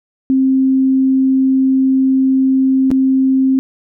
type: tone with dropouts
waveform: sine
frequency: 264.5 Hz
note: C4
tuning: 19 cents sharp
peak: -9 dBFS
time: 0.3-3.59 s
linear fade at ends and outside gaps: 0 ms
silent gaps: 2.905-2.914 s
effects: none